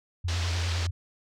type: tone with vibrato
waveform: sine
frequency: 86.3 Hz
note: F2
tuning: 20 cents flat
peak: -26 dBFS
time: 0.24-0.91 s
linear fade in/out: 10 ms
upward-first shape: square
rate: 9.8 Hz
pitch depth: 41 cents each way
type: band-pass noise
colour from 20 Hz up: white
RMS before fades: -36 dBFS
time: 0.28-0.87 s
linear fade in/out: 5 ms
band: 200 to 5600 Hz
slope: 24 dB/octave
effects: none